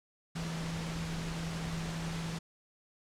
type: tone in noise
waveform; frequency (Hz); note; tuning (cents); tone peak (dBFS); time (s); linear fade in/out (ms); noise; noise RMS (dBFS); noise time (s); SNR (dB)
sine; 164.81; E3; 0; -36; 0.35-2.39; 10; pink; -41; 0.35-2.39; +2
effects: low-pass 7000 Hz 12 dB/octave